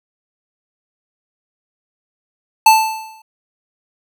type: tone with exponential decay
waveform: square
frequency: 880 Hz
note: A5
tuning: in tune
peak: -4 dBFS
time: 2.66-3.22 s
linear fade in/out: 5 ms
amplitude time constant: 120 ms
effects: none